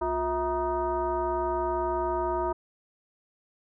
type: tone with frequency modulation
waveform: sine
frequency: 651 Hz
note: E5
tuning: 22 cents flat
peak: -25 dBFS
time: 0.01-2.53 s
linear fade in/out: 10 ms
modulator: 294 Hz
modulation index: 1.6
effects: none